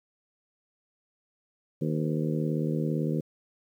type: harmonic tone with a mistuned harmonic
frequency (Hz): 77.78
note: D#2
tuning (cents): 0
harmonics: 2 / 3 / 4 / 5 / 6 / 7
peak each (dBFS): -28 / -32 / -34 / -36 / -38 / -39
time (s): 1.81-3.21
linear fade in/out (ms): 10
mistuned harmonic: 7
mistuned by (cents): -83
effects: 10-bit